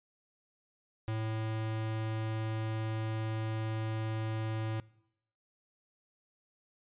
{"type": "tone", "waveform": "square", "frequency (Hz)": 110.3, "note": "A2", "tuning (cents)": 5, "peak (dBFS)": -33, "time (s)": [1.08, 4.8], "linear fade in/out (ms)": 0, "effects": ["noise-tail reverb RT60 0.8 s tail -22 dB re dry", "resampled to 8000 Hz"]}